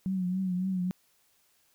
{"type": "tone with vibrato", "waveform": "sine", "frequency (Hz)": 185, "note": "F#3", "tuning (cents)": 0, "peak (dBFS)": -27, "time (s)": [0.06, 0.91], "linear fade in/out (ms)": 0, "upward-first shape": "triangle", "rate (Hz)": 3.6, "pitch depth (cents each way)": 67, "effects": ["white hiss -68 dBFS RMS until 1.74 s"]}